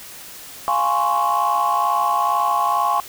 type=chord; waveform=sine; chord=Db major seventh; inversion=first; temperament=equal; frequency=698.5 / 830.6 / 1046.5 / 1108.7 Hz; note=F5 / Ab5 / C6 / Db6; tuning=0 / 0 / 0 / 0 cents; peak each=-23 / -20 / -21 / -19 dBFS; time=0.68-3 s; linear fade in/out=0 ms; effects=tanh soft clip ceiling -10 dBFS + white hiss -38 dBFS RMS until 3.08 s